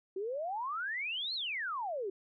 sine exponential two-way sweep, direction up then down, 367.2 to 4354 to 367.2 Hz, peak -34 dBFS, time 0.16-2.1 s, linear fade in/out 5 ms, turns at 1.34 s, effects none

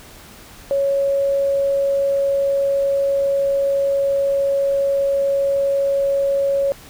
sine tone, 554.4 Hz, C#5, in tune, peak -15 dBFS, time 0.71-6.72 s, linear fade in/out 0 ms, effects pink hiss -42 dBFS RMS until 6.89 s

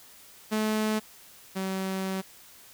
sawtooth tone pair in turn, 215.9 / 190.47 Hz, A3 / G3, -33 / -50 cents, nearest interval major second, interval 217 cents, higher first, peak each -21 / -25 dBFS, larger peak first, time 0.51-1 / 1.55-2.22 s, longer second, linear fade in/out 20 ms, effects white hiss -52 dBFS RMS until 2.73 s

